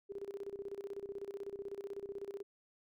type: tone with tremolo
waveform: sine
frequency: 399 Hz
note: G4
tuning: 31 cents sharp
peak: -39 dBFS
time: 0.09-2.43 s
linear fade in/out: 20 ms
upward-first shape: square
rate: 16 Hz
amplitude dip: 80%
effects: none